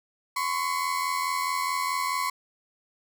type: tone pair together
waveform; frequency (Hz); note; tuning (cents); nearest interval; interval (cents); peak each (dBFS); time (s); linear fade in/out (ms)
35% pulse; 1021.3 / 1106; C6 / C#6; -42 / -4; minor second; 138; -27; 0.36-2.3; 5
effects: none